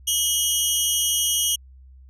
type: tone pair together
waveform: 15% pulse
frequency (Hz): 2928 / 3228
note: F#7 / G#7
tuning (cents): -19 / -50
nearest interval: major second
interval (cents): 169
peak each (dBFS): -15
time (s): 0.07-1.56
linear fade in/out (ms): 10
effects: added 65 Hz sine -44 dBFS peak until 2.09 s + resampled to 32000 Hz